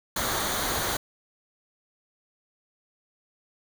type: noise with comb filter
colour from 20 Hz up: pink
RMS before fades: -28 dBFS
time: 0.16-0.97 s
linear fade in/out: 5 ms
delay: 0.38 ms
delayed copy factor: -0.55
effects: none